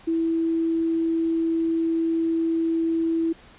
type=tone; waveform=sine; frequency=328.6 Hz; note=E4; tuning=5 cents flat; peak=-20 dBFS; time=0.07-3.33 s; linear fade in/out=10 ms; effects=pink hiss -50 dBFS RMS until 3.58 s + resampled to 8000 Hz

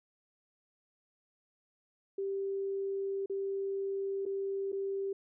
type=tone with dropouts; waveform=sine; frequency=392 Hz; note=G4; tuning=in tune; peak=-32 dBFS; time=2.18-5.13 s; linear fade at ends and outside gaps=5 ms; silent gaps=3.26-3.297 / 4.254-4.261 / 4.72-4.727 s; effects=none

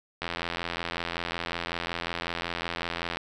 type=click train; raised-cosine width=0.3 ms; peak=-14 dBFS; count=253; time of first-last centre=0.22-3.171 s; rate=85.4 Hz; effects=none

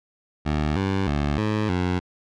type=tone with pitch steps; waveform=15% pulse; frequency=75.4 / 96.7 / 72.7 / 107 / 90.3 Hz; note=D2 / G2 / D2 / A2 / F#2; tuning=+46 / -23 / -17 / -48 / -42 cents; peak=-15 dBFS; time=0.45-2 s; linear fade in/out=20 ms; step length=310 ms; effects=low-pass 4000 Hz 12 dB/octave

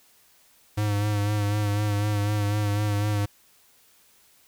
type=tone with vibrato; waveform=square; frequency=103.7 Hz; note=G#2; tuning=2 cents flat; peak=-23 dBFS; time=0.77-3.26 s; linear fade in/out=10 ms; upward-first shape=sine; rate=4 Hz; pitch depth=33 cents each way; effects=white hiss -59 dBFS RMS until 4.47 s

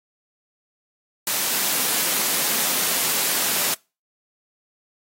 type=high-pass noise; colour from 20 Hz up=white; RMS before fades=-22 dBFS; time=1.27-3.74 s; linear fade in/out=2 ms; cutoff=150 Hz; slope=24 dB/octave; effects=noise-tail reverb RT60 0.3 s tail -26 dB re dry + AAC 48 kbps

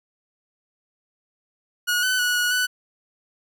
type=tone with pitch steps; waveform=sawtooth; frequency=1451 / 1508 / 1467 / 1458 / 1491 Hz; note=F#6 / F#6 / F#6 / F#6 / F#6; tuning=-34 / +32 / -15 / -26 / +13 cents; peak=-16 dBFS; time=1.87-2.67 s; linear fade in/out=20 ms; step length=160 ms; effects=none

